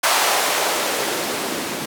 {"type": "noise with band-pass filter sweep", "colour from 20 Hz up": "blue", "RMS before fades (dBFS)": -21, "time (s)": [0.03, 1.86], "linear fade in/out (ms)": 10, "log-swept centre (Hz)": [860, 220], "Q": 1.3, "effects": []}